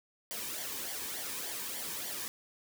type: noise with flanger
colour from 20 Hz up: white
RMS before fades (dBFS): -39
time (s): 0.31-2.28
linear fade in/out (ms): 0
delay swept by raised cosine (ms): 0.76 to 1.51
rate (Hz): 3.4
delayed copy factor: -0.6
effects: none